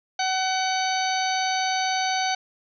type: harmonic tone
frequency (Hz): 754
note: F#5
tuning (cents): +32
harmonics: 1 / 2 / 3 / 4 / 5 / 6 / 8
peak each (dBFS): -24 / -31 / -32 / -35 / -34 / -31 / -34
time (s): 0.19-2.35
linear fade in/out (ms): 5
effects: none